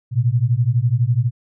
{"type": "beating tone pair", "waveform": "sine", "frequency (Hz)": [114.5, 126.5], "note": ["A#2", "B2"], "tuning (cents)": [-31, 42], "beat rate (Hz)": 12, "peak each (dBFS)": -17, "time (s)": [0.11, 1.31], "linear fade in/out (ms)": 50, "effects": []}